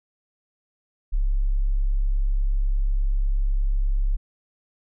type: tone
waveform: sine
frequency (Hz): 34.13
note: C#1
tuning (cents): -26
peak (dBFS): -18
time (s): 1.12-4.17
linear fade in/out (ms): 20
effects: none